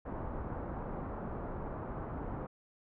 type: low-pass noise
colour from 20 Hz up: pink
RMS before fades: -40 dBFS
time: 0.05-2.47 s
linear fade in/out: 10 ms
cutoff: 1200 Hz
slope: 24 dB/octave
effects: none